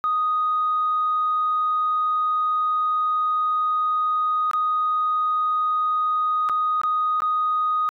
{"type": "tone with dropouts", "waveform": "sine", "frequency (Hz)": 1244.5, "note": "D#6", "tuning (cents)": 0, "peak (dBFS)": -18, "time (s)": [0.04, 7.89], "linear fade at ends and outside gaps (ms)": 0, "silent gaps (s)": [[4.512, 4.534], [6.489, 6.496], [6.815, 6.835], [7.204, 7.22]], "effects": ["tanh soft clip ceiling -14 dBFS"]}